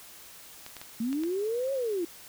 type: clicks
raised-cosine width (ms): 0.2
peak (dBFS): -24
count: 5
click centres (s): 0.664 / 0.767 / 0.815 / 1.129 / 1.236
type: linear two-way sweep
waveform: sine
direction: up then down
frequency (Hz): 217.8 to 554.4 to 325.1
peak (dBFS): -27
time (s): 1-2.05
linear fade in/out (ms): 5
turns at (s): 1.73
effects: white hiss -49 dBFS RMS until 2.28 s